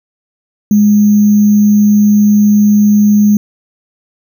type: tone with sample-and-hold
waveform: sine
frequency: 207.7 Hz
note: G#3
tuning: in tune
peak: -4 dBFS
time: 0.71-3.37 s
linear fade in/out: 2 ms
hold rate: 6300 Hz
effects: none